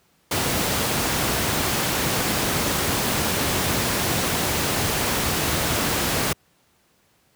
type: noise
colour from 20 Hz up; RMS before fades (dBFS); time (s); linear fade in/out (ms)
pink; -22; 0.31-6.33; 5
effects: pink hiss -62 dBFS RMS until 7.35 s + high-pass 80 Hz 12 dB/octave